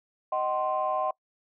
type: chord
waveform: sine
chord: C diminished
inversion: first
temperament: equal with one note detuned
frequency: 622.3 / 756.4 / 1046.5 Hz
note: Eb5 / Gb5 / C6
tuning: 0 / +38 / 0 cents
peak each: -29 dBFS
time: 0.32-1.11 s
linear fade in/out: 5 ms
effects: noise-tail reverb RT60 0.1 s tail -23 dB re dry + tanh soft clip ceiling -17 dBFS